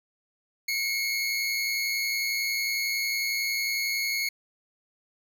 25% pulse tone pair together, 2168 / 2279 Hz, C#7 / C#7, -39 / +47 cents, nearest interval minor second, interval 86 cents, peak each -23 / -31 dBFS, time 0.68-4.29 s, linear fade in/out 5 ms, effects none

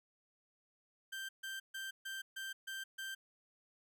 30% pulse tone bursts, 1568 Hz, G6, in tune, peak -39 dBFS, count 7, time 1.12-3.15 s, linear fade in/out 10 ms, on 170 ms, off 140 ms, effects none

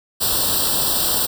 white noise with comb filter, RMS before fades -19 dBFS, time 0.2-1.27 s, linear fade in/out 20 ms, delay 0.23 ms, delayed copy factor +1, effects none

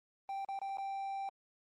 triangle tone with dropouts, 784 Hz, G5, in tune, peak -35 dBFS, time 0.29-1.29 s, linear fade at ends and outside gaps 1 ms, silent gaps 0.448-0.487 / 0.59-0.616 / 0.772-0.783 s, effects Opus 24 kbps

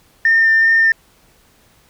sine tone with vibrato, 1807 Hz, A6, 46 cents sharp, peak -8 dBFS, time 0.25-0.92 s, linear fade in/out 2 ms, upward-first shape sine, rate 2.6 Hz, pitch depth 8 cents each way, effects tanh soft clip ceiling -5 dBFS + pink hiss -53 dBFS RMS until 1.89 s

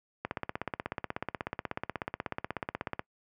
click train, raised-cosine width 0.5 ms, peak -17 dBFS, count 46, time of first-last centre 0.25-2.994 s, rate 16.4 Hz, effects noise-tail reverb RT60 0.1 s tail -24 dB re dry + high-pass 80 Hz 12 dB/octave

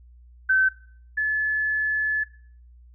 sine tone pair in turn, 1536 / 1724.1 Hz, G6 / A6, -36 / -36 cents, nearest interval major second, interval 200 cents, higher second, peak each -16 / -20 dBFS, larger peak first, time 0.49-0.69 / 1.17-2.24 s, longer second, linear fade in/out 10 ms, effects noise-tail reverb RT60 0.5 s tail -18 dB re dry + added 60 Hz sine -47 dBFS peak until 2.94 s

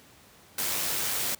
white noise with amplitude modulation, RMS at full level -28 dBFS, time 0.58-1.35 s, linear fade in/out 5 ms, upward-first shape sine, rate 99.6 Hz, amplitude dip 30%, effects pink hiss -55 dBFS RMS until 1.39 s + high-pass 80 Hz 12 dB/octave

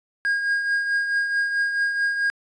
triangle tone with tremolo, 1628 Hz, G#6, 35 cents flat, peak -16 dBFS, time 0.25-2.3 s, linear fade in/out 0 ms, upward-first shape triangle, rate 4.6 Hz, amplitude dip 55%, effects resampled to 22050 Hz

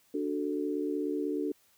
sine chord, D major, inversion none, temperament equal, 293.7 / 370 / 440 Hz, D4 / F#4 / A4, 0 / 0 / 0 cents, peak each -32 / -35 / -35 dBFS, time 0.14-1.52 s, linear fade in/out 5 ms, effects white hiss -66 dBFS RMS until 1.77 s

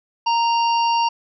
harmonic tone with a mistuned harmonic, 930 Hz, A#5, 4 cents flat, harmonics 1 / 3 / 5 / 6, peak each -16 / -26 / -30 / -32 dBFS, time 0.26-1.09 s, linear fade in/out 10 ms, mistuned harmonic 5, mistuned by -18 cents, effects none

